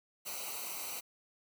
white noise with comb filter, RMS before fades -41 dBFS, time 0.25-1.01 s, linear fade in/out 20 ms, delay 0.58 ms, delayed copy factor -0.85, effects none

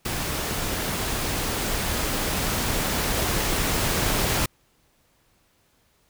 pink noise with level ramp, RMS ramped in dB -28 to -23 dBFS, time 0.05-4.46 s, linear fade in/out 5 ms, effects pink hiss -64 dBFS RMS until 6.09 s

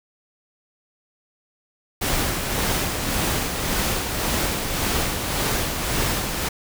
pink noise with tremolo, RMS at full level -22 dBFS, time 2.01-6.49 s, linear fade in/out 10 ms, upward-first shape sine, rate 1.8 Hz, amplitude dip 40%, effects none

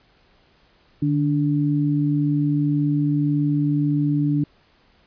sine tone pair together, 148.8 / 290.6 Hz, D3 / D4, +23 / -18 cents, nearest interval octave, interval 1159 cents, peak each -20 / -20 dBFS, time 1.02-4.44 s, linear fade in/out 5 ms, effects pink hiss -58 dBFS RMS until 5.06 s + resampled to 11025 Hz

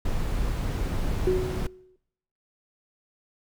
brown noise, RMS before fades -27 dBFS, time 0.05-1.67 s, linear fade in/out 5 ms
sine tone with exponential decay, 370 Hz, F#4, in tune, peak -18 dBFS, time 1.27-1.96 s, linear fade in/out 2 ms, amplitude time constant 150 ms
effects noise-tail reverb RT60 0.8 s tail -25 dB re dry

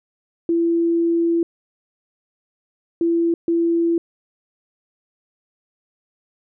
sine tone bursts at uneven times, 336.4 Hz, E4, 35 cents sharp, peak -15 dBFS, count 3, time 0.49-1.43 / 3.01-3.34 / 3.48-3.98 s, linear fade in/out 2 ms, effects none

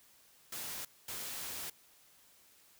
white noise bursts at uneven times, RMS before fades -42 dBFS, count 2, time 0.52-0.85 / 1.08-1.7 s, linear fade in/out 5 ms, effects white hiss -64 dBFS RMS until 2.79 s

